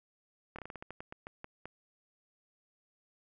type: slowing click train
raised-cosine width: 0.5 ms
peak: -28 dBFS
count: 13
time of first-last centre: 0.56-1.656 s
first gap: 26 ms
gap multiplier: 1.21
effects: none